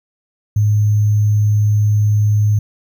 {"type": "tone with sample-and-hold", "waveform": "sine", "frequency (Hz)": 105.2, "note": "G#2", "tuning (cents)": 23, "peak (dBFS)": -10, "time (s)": [0.56, 2.59], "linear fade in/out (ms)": 5, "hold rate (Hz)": 6300, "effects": []}